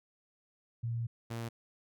sine / sawtooth tone pair in turn, 116.54 / 115.8 Hz, A#2 / A#2, 0 / -11 cents, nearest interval unison, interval 11 cents, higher first, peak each -32 / -33 dBFS, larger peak first, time 0.83-1.07 / 1.3-1.49 s, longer first, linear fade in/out 10 ms, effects none

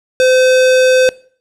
square tone, 513 Hz, C5, 34 cents flat, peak -8 dBFS, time 0.2-1.09 s, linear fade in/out 0 ms, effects noise-tail reverb RT60 0.5 s tail -22 dB re dry + low-pass 8000 Hz 12 dB/octave

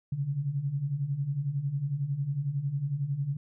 sine beating tone pair, 133.1 / 144.1 Hz, C3 / D3, +30 / -33 cents, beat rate 11 Hz, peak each -34 / -29 dBFS, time 0.12-3.37 s, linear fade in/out 5 ms, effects none

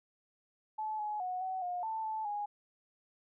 sine tone with pitch steps, 864 / 843 / 733 / 752 / 715 / 885 / 874 / 826 Hz, A5 / G#5 / F#5 / F#5 / F5 / A5 / A5 / G#5, -32 / +26 / -16 / +28 / +41 / +10 / -12 / -10 cents, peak -34 dBFS, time 0.78-2.46 s, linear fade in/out 10 ms, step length 210 ms, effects none

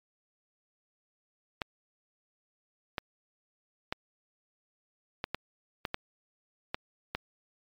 clicks, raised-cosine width 0.3 ms, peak -15 dBFS, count 9, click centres 1.618 / 2.982 / 3.925 / 5.241 / 5.346 / 5.852 / 5.944 / 6.745 / 7.15 s, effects MP3 96 kbps

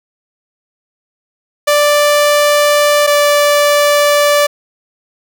sawtooth tone pair in turn, 587.3 / 583.2 Hz, D5 / D5, 0 / -12 cents, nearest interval unison, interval 12 cents, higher first, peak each -4 dBFS, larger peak neither, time 1.67-3.07 / 3.07-4.47 s, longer neither, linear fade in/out 10 ms, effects none

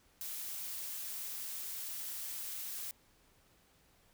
blue noise, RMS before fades -42 dBFS, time 0.21-2.91 s, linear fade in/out 0 ms, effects pink hiss -68 dBFS RMS until 4.13 s

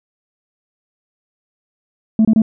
sine tone bursts, 220 Hz, A3, in tune, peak -6 dBFS, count 3, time 2.19-2.419 s, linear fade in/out 2 ms, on 59 ms, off 26 ms, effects tanh soft clip ceiling -6 dBFS

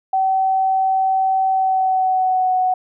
sine tone with pitch glide, 764 to 741 Hz, G5 to F#5, -45 to +2 cents, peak -14 dBFS, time 0.13-2.74 s, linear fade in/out 5 ms, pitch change -53 cents, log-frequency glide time 1.51-2.53 s, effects none

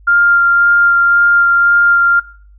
sine tone with vibrato, 1396.9 Hz, F6, in tune, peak -7 dBFS, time 0.07-2.2 s, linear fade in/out 10 ms, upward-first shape sine, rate 1.9 Hz, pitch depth 8 cents each way, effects noise-tail reverb RT60 0.5 s tail -19 dB re dry + added 50 Hz sine -39 dBFS peak until 2.58 s

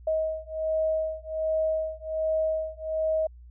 sine beating tone pair, 632 / 633.3 Hz, D#5 / D#5, +27 / +30 cents, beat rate 1.3 Hz, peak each -28 dBFS, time 0.07-3.27 s, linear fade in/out 5 ms, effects added 60 Hz sine -45 dBFS peak until 3.5 s

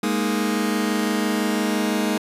sawtooth chord, Ab suspended second, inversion none, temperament just, 207.7 / 233.6 / 311.5 Hz, Ab3 / Bb3 / Eb4, 0 / +4 / +2 cents, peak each -19 / -21 / -21 dBFS, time 0.03-2.18 s, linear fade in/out 5 ms, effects resampled to 32000 Hz

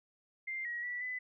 sine tone with pitch steps, 2096 / 1904 / 1956 / 2004 Hz, C7 / A#6 / B6 / B6, +2 / +36 / -17 / +25 cents, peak -36 dBFS, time 0.47-1.19 s, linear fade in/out 10 ms, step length 180 ms, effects none

